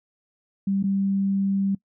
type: tone with dropouts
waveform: sine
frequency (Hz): 196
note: G3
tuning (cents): 0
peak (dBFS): -20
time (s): 0.67-1.75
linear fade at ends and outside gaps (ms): 5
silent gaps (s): 0.828-0.838
effects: noise-tail reverb RT60 0.1 s tail -22 dB re dry